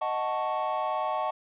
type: chord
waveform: triangle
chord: D# half-diminished seventh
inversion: none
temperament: equal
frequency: 622.3 / 740 / 880 / 1108.7 Hz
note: D#5 / F#5 / A5 / C#6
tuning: 0 / 0 / 0 / 0 cents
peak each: -30 dBFS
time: 0.01-1.31 s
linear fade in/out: 10 ms
effects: tanh soft clip ceiling -17 dBFS + resampled to 8000 Hz